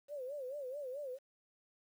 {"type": "tone with vibrato", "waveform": "sine", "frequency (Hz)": 544, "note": "C#5", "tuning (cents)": -33, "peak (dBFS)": -40, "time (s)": [0.08, 1.19], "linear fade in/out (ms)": 50, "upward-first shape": "sine", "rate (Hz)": 4.6, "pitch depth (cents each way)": 150, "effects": ["11-bit"]}